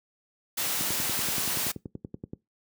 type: noise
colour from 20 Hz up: white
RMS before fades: -29 dBFS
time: 0.57-1.72 s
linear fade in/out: 10 ms
type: click train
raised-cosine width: 3 ms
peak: -22 dBFS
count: 17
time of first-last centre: 0.81-2.334 s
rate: 10.5 Hz
effects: noise-tail reverb RT60 0.2 s tail -22 dB re dry + high-pass 100 Hz 12 dB/octave